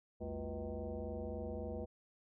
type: tone with frequency modulation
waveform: sine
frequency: 202.7 Hz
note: G#3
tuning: 42 cents flat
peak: -39 dBFS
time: 0.2-1.86 s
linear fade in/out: 20 ms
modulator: 143 Hz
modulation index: 3.1
effects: none